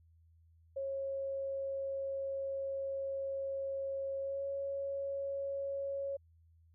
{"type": "tone with pitch glide", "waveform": "sine", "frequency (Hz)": [545, 553.2], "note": ["C#5", "C#5"], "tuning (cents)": [-29, -4], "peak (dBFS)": -35, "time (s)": [0.76, 6.17], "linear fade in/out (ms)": 10, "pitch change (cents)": 25, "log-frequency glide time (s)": [4.2, 4.44], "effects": ["added 82 Hz sine -62 dBFS peak until 6.74 s"]}